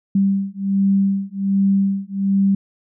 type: beating tone pair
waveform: sine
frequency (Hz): 195.5 / 196.8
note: G3 / G3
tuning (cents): -4 / +7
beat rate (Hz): 1.3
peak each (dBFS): -18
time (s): 0.15-2.55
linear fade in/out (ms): 5
effects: none